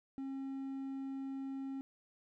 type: tone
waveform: triangle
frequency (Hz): 270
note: C#4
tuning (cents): -45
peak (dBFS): -37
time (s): 0.18-1.81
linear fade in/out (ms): 0
effects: none